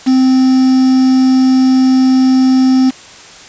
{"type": "tone with quantisation", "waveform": "triangle", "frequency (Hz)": 260, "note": "C4", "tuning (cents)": -11, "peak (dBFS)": -4, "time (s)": [0.06, 2.91], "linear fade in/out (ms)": 20, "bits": 4, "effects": ["white hiss -35 dBFS RMS until 3.48 s", "resampled to 16000 Hz"]}